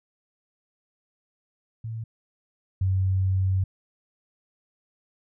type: tone pair in turn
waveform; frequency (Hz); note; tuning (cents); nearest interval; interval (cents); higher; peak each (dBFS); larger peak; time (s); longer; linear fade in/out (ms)
sine; 112.7 / 94.64; A2 / F#2; +42 / +40; minor third; 302; first; -30 / -20; second; 1.84-2.04 / 2.81-3.64; second; 5
effects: none